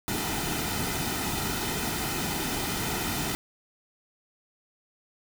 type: noise with comb filter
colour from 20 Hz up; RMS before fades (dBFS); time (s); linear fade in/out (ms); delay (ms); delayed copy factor
pink; -30; 0.08-3.35; 0; 1.8; -0.6
effects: none